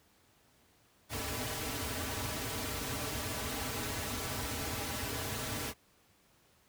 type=noise with comb filter; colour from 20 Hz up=pink; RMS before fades=-37 dBFS; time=1.09-5.74 s; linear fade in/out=50 ms; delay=5.6 ms; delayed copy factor=-1; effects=pink hiss -67 dBFS RMS until 6.68 s + high-pass 60 Hz 12 dB/octave